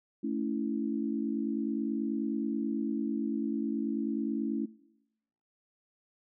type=chord; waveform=sine; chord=A major; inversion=none; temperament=equal with one note detuned; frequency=220 / 280.4 / 329.6 Hz; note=A3 / C#4 / E4; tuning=0 / +20 / 0 cents; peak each=-34 / -33 / -36 dBFS; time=0.23-4.66 s; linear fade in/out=10 ms; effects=noise-tail reverb RT60 0.9 s tail -21 dB re dry